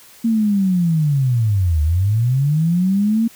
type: linear two-way sweep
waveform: sine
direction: down then up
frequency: 232 to 73.5 to 232 Hz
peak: -13 dBFS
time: 0.24-3.28 s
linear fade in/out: 10 ms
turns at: 1.82 s
effects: white hiss -45 dBFS RMS until 3.35 s